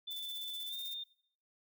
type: tone with pitch glide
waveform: sine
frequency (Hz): 3518 to 3634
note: A7 to A#7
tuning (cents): -1 to -45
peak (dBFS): -39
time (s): 0.07-1.04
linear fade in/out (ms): 10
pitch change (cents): +56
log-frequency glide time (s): 0.69-0.74
type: noise with tremolo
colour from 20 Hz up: violet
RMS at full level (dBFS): -47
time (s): 0.1-0.95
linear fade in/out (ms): 20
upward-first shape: square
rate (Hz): 16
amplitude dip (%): 55
effects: noise-tail reverb RT60 0.6 s tail -18 dB re dry